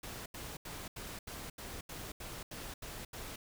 pink noise bursts, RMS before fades -45 dBFS, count 11, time 0.03-3.36 s, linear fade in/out 5 ms, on 230 ms, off 80 ms, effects none

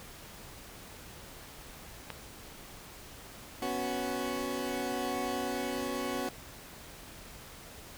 click, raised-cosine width 0.3 ms, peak -22 dBFS, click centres 2.103 s
20% pulse chord, B suspended second, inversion none, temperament equal, 246.9 / 277.2 / 370 Hz, B3 / C#4 / F#4, 0 / 0 / 0 cents, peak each -32 dBFS, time 3.62-6.29 s, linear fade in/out 2 ms
effects pink hiss -49 dBFS RMS until 7.97 s

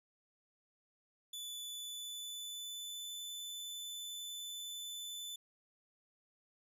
sawtooth tone with pitch glide, 3477 to 3509 Hz, A7 to A7, -21 to -5 cents, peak -40 dBFS, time 1.33-5.36 s, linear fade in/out 5 ms, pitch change +16 cents, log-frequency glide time 1.64-3.09 s, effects none

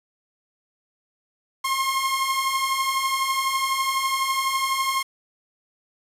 sawtooth beating tone pair, 1061 / 1073 Hz, C6 / C6, +24 / +43 cents, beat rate 12 Hz, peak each -24 / -19 dBFS, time 1.64-5.03 s, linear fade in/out 10 ms, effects resampled to 32000 Hz + 7-bit

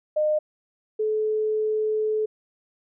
sine tone pair in turn, 610 / 431.3 Hz, D#5 / A4, -34 / -35 cents, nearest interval tritone, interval 601 cents, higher first, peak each -19 / -21 dBFS, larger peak first, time 0.16-0.39 / 0.99-2.26 s, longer second, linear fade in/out 10 ms, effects none

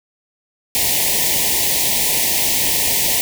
white band-stop noise, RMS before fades -17 dBFS, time 0.75-3.21 s, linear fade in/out 0 ms, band 1000 to 1800 Hz, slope 96 dB/octave, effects none

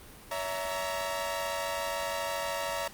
sawtooth chord, A# diminished, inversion first, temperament equal with one note detuned, 566 / 659.3 / 932.3 Hz, C#5 / E5 / A#5, +36 / 0 / 0 cents, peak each -32 dBFS, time 0.31-2.88 s, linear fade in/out 5 ms, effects pink hiss -50 dBFS RMS until 2.93 s + Opus 32 kbps

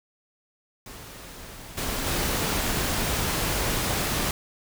pink noise with level steps, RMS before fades -42 / -29 / -26 dBFS, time 0.86-4.31 s, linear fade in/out 2 ms, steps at 1.77 / 2.06 s, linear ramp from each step 10 ms, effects none

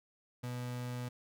35% pulse tone, 123.47 Hz, B2, in tune, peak -36 dBFS, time 0.43-1.09 s, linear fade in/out 10 ms, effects none

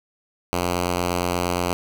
5% pulse tone, 88.5 Hz, F2, 23 cents sharp, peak -10 dBFS, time 0.53-1.73 s, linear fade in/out 0 ms, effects none

